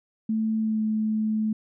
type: tone with pitch glide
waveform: sine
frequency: 220 to 216.8 Hz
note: A3 to A3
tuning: 0 to -25 cents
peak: -22 dBFS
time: 0.29-1.53 s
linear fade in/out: 5 ms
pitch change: -25 cents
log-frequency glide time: 0.59-0.82 s
effects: none